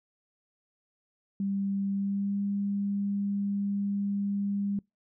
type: tone with pitch glide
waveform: sine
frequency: 197.4 to 200.7 Hz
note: G3 to G3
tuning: +12 to +41 cents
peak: -27 dBFS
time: 1.4-4.79 s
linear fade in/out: 2 ms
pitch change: +29 cents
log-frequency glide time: 1.92-2.41 s
effects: noise-tail reverb RT60 0.2 s tail -26 dB re dry